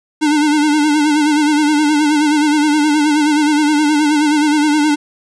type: tone with vibrato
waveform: square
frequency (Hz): 299.6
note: D4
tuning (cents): +35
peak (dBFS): -11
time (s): 0.21-4.96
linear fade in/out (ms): 20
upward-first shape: sine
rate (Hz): 9.5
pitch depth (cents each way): 59
effects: resampled to 22050 Hz + 8-bit